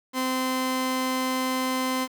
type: tone pair together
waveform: sawtooth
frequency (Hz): 258.5 / 517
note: C4 / C5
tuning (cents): -21 / -21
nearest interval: octave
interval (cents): 1200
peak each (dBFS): -22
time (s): 0.13-2.08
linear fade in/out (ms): 50
effects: 8-bit